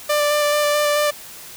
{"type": "tone with vibrato", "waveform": "sawtooth", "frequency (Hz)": 591, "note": "D5", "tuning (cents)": 11, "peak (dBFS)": -12, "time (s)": [0.09, 1.11], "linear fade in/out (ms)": 10, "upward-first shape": "square", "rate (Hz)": 4.6, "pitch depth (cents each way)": 10, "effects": ["white hiss -38 dBFS RMS until 1.56 s"]}